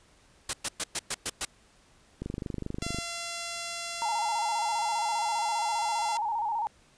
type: noise bursts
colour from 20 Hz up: white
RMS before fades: -29 dBFS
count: 7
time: 0.49-1.451 s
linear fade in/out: 5 ms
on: 43 ms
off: 110 ms
type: click train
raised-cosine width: 3 ms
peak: -21 dBFS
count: 20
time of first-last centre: 2.22-2.986 s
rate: 24.8 Hz
type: tone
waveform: 5% pulse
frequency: 684 Hz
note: F5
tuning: 36 cents flat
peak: -23 dBFS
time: 2.82-6.17 s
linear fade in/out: 0 ms
type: tone with vibrato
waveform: sine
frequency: 880 Hz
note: A5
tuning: in tune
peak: -27 dBFS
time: 4.02-6.67 s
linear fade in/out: 0 ms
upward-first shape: square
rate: 15 Hz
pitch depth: 83 cents each way
effects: pink hiss -61 dBFS RMS until 6.97 s + resampled to 22050 Hz